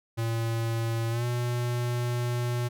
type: tone with pitch glide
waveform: square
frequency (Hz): 114.5 to 121.31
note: A#2 to B2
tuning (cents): -31 to -31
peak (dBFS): -27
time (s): 0.17-2.69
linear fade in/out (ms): 20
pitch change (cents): +100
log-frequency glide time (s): 1.1-1.25
effects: none